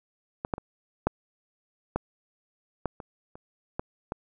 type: clicks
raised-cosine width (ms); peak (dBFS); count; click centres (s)
1; -16 / -12 / -23 / -8 / -12 / -13 / -25 / -30 / -15 / -17; 10; 0.449 / 0.538 / 0.581 / 1.07 / 1.96 / 2.857 / 3.002 / 3.355 / 3.795 / 4.121
effects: none